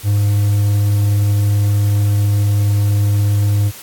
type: tone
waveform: triangle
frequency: 102.3 Hz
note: G#2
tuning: 26 cents flat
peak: -9 dBFS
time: 0.03-3.72 s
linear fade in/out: 50 ms
effects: white hiss -35 dBFS RMS until 3.82 s + AAC 64 kbps